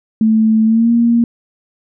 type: tone with pitch glide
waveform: sine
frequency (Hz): 220 to 234.4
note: A3 to A#3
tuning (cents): 0 to +10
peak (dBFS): -8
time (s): 0.21-1.24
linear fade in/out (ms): 2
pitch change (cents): +110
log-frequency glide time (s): 0.65-0.91
effects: none

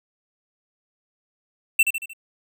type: tone with echo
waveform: square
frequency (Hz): 2686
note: E7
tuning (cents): +32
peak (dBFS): -13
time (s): 1.79-1.83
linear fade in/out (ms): 5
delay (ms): 76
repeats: 4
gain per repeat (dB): -6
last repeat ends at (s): 2.134
effects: none

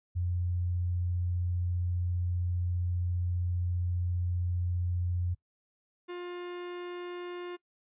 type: tone pair in turn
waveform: sine / 45% pulse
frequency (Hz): 88.5 / 354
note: F2 / F4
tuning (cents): +23 / +23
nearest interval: 2 octaves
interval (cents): 2400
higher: second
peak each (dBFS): -28 / -37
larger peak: first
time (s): 0.15-5.35 / 6.08-7.57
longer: first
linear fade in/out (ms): 20
effects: noise-tail reverb RT60 0.1 s tail -21 dB re dry + resampled to 8000 Hz

